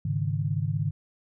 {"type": "chord", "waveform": "sine", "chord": "Ab suspended fourth", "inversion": "none", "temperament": "equal", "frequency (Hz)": [103.83, 138.59, 155.56], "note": ["Ab2", "Db3", "Eb3"], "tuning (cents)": [0, 0, 0], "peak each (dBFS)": -29, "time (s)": [0.05, 0.91], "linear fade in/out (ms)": 5, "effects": []}